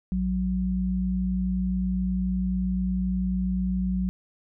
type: tone pair together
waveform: sine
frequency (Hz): 58.03 / 185.5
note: A#1 / F#3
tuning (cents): -7 / +5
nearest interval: octave + minor sixth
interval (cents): 2012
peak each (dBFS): -29 / -24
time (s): 0.12-4.09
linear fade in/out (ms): 0
effects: none